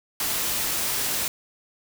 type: noise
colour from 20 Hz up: white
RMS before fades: -26 dBFS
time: 0.2-1.28 s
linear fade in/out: 2 ms
effects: none